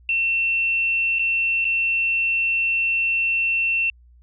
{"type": "tone with dropouts", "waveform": "sine", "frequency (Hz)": 2700, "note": "E7", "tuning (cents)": 41, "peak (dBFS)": -18, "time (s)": [0.09, 3.9], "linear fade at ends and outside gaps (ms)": 2, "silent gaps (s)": [[1.187, 1.193], [1.645, 1.651]], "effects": ["added 60 Hz sine -48 dBFS peak until 4.22 s"]}